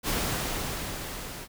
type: noise with level ramp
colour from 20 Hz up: pink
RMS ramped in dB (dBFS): -27 to -40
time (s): 0.03-1.48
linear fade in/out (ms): 50
effects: none